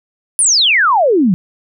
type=exponential sweep; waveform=sine; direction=down; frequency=10320 to 167.8 Hz; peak=-8 dBFS; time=0.39-1.34 s; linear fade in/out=0 ms; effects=none